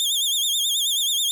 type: tone with vibrato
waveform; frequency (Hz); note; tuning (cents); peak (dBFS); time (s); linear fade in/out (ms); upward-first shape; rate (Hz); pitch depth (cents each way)
sawtooth; 3432; A7; -44; -17; 0-1.31; 0; sine; 9.3; 120
effects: none